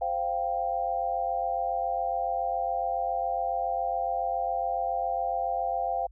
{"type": "chord", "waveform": "sine", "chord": "C suspended fourth", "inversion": "none", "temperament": "just", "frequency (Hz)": [523.3, 697.7, 784.9], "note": ["C5", "F5", "G5"], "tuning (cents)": [0, -2, 2], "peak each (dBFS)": [-34, -29, -30], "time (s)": [0.01, 6.07], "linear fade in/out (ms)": 10, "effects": ["added 50 Hz sine -49 dBFS peak until 6.11 s"]}